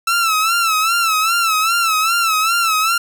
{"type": "tone with vibrato", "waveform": "sawtooth", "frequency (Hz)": 1326, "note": "E6", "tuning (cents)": 10, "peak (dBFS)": -10, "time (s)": [0.07, 2.98], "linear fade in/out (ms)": 5, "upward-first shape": "sine", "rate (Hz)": 2.5, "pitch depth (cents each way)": 87, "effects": []}